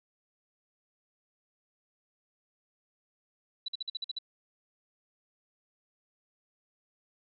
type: tone bursts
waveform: sine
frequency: 3951 Hz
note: B7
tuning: in tune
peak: -32 dBFS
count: 8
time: 3.66-4.187 s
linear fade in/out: 5 ms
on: 23 ms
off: 49 ms
effects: none